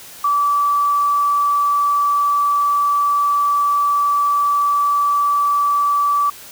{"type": "tone", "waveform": "sine", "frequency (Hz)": 1155, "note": "D6", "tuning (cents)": -29, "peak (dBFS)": -13, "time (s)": [0.24, 6.3], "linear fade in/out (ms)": 5, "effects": ["white hiss -38 dBFS RMS until 6.51 s"]}